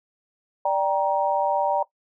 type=chord; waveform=sine; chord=G minor; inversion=second; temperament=just; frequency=588 / 784 / 940.8 Hz; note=D5 / G5 / Bb5; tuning=+2 / 0 / +16 cents; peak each=-24 / -24 / -23 dBFS; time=0.65-1.83 s; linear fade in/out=5 ms; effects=noise-tail reverb RT60 0.1 s tail -18 dB re dry